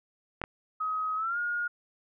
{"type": "clicks", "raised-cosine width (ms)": 0.5, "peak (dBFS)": -18, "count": 2, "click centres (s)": [0.416, 0.439]}
{"type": "tone with pitch glide", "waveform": "sine", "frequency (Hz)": [1266, 1429.3], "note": ["D#6", "F6"], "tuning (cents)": [30, 40], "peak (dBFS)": -28, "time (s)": [0.8, 1.68], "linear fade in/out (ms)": 10, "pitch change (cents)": 210, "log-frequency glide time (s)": [1.16, 1.38]}
{"effects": []}